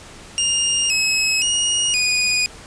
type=tone with pitch steps; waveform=20% pulse; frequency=2822 / 2570 / 2871 / 2471 Hz; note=F7 / E7 / F7 / D#7; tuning=+17 / -45 / +47 / -13 cents; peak=-11 dBFS; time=0.38-2.46 s; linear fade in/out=0 ms; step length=520 ms; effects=pink hiss -40 dBFS RMS until 2.66 s + resampled to 22050 Hz